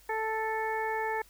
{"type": "harmonic tone", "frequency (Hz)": 440, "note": "A4", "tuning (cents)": 0, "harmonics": [1, 2, 3, 4, 5], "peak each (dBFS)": [-34, -32, -45, -36, -41], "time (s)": [0.09, 1.22], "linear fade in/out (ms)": 5, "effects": ["added 50 Hz sine -60 dBFS peak until 1.29 s", "white hiss -60 dBFS RMS until 1.29 s"]}